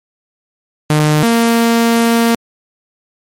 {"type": "tone pair in turn", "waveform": "sawtooth", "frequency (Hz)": [151.8, 231.6], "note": ["D#3", "A#3"], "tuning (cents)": [-42, -11], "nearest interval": "perfect fifth", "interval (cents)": 731, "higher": "second", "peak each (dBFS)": -5, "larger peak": "neither", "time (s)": [[0.9, 1.23], [1.23, 2.35]], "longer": "second", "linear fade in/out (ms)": 2, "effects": ["MP3 64 kbps"]}